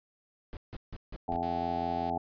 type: noise bursts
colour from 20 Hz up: brown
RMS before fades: -40 dBFS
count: 5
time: 0.53-1.36 s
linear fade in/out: 0 ms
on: 38 ms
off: 160 ms
type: harmonic tone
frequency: 85.2 Hz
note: F2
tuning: 42 cents flat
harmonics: 1 / 2 / 3 / 4 / 5 / 7 / 8 / 9 / 10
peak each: -44 / -42 / -38 / -43 / -42 / -44 / -37 / -33 / -38 dBFS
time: 1.28-2.18 s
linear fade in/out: 5 ms
type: click train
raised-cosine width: 0.2 ms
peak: -33 dBFS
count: 125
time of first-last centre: 1.43-2.097 s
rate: 186 Hz
effects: resampled to 11025 Hz